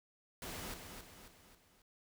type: noise with echo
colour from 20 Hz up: pink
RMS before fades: -45 dBFS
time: 0.42-0.74 s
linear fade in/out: 2 ms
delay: 270 ms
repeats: 4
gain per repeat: -6 dB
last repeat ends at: 1.82 s
effects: none